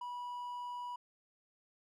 triangle tone, 977 Hz, B5, 19 cents flat, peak -38 dBFS, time 0.01-0.96 s, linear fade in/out 5 ms, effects none

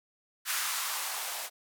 violet noise with band-pass filter sweep, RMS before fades -34 dBFS, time 0.45-1.5 s, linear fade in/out 50 ms, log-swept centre 1400 to 650 Hz, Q 1.9, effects none

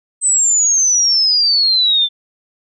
sine exponential sweep, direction down, 8200 to 3520 Hz, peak -10 dBFS, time 0.21-2.09 s, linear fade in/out 50 ms, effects none

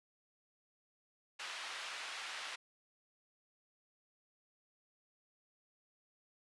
white band-pass noise, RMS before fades -45 dBFS, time 1.39-2.56 s, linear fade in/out 10 ms, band 920 to 3200 Hz, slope 12 dB/octave, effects resampled to 24000 Hz

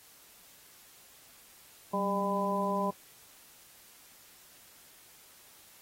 harmonic tone with a mistuned harmonic, 200.5 Hz, G3, 39 cents sharp, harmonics 1 / 2 / 3 / 4 / 5, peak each -33 / -37 / -34 / -39 / -32 dBFS, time 1.93-2.91 s, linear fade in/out 10 ms, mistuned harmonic 1, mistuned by -75 cents, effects white hiss -57 dBFS RMS until 5.81 s + AAC 48 kbps

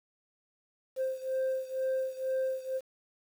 sine beating tone pair, 523.3 / 525.4 Hz, C5 / C5, 0 / +7 cents, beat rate 2.1 Hz, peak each -30 / -32 dBFS, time 0.96-2.81 s, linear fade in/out 50 ms, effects tanh soft clip ceiling -26 dBFS + 9-bit

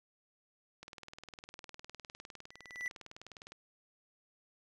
click train, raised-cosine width 0.2 ms, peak -31 dBFS, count 54, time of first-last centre 0.83-3.52 s, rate 19.7 Hz
triangle tone with exponential growth, 1975.5 Hz, B6, in tune, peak -31 dBFS, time 2.51-2.88 s, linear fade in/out 2 ms, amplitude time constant 80 ms
effects none

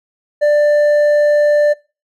sine tone with hard clipping, 591 Hz, D5, 11 cents sharp, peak -10 dBFS, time 0.41-1.74 s, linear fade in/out 20 ms, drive 4 dB, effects noise-tail reverb RT60 0.3 s tail -21 dB re dry

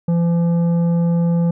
sine tone with tanh clipping, 170 Hz, F3, 46 cents flat, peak -15 dBFS, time 0.08-1.51 s, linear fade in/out 5 ms, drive 9 dB, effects none

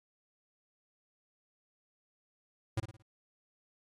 square tone with echo, 109.6 Hz, A2, 6 cents flat, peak -30 dBFS, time 2.77-2.8 s, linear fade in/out 5 ms, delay 56 ms, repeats 4, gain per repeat -8 dB, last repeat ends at 3.024 s, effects AAC 32 kbps

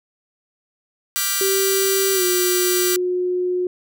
5% pulse chord, G dominant seventh, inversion second, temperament just, 1176 / 1411.2 / 1568 / 1960 Hz, D6 / F6 / G6 / B6, +2 / +18 / 0 / -14 cents, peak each -15 dBFS, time 1.16-2.96 s, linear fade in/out 0 ms
sine tone with pitch glide, 387.4 to 361.5 Hz, G4 to F#4, -20 to -40 cents, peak -18 dBFS, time 1.41-3.67 s, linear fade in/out 2 ms, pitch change -120 cents, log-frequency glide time 2.14-2.23 s
effects none

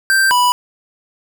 square tone pair in turn, 1568 / 984.6 Hz, G6 / B5, 0 / -6 cents, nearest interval minor sixth, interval 806 cents, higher first, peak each -11 dBFS, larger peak neither, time 0.1-0.31 / 0.31-0.52 s, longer neither, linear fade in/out 0 ms, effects none

